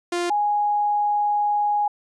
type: tone pair in turn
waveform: sawtooth / sine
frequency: 349.2 / 828.6 Hz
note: F4 / G#5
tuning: 0 / -4 cents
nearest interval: octave + minor third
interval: 1496 cents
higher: second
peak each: -18 dBFS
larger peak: neither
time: 0.12-0.3 / 0.3-1.88 s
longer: second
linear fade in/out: 5 ms
effects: resampled to 22050 Hz